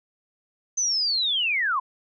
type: linear sweep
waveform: sine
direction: down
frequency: 6220 to 971 Hz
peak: -21 dBFS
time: 0.77-1.8 s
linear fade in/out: 10 ms
effects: none